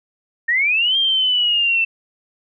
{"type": "linear two-way sweep", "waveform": "sine", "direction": "up then down", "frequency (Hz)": [1806, 3211, 2662], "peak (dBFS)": -14, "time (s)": [0.48, 1.85], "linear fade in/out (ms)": 10, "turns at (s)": 0.97, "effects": []}